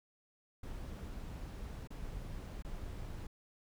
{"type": "noise with dropouts", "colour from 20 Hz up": "brown", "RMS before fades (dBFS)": -44, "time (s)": [0.63, 3.27], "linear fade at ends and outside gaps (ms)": 5, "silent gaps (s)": [[1.874, 1.904], [2.624, 2.646]], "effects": []}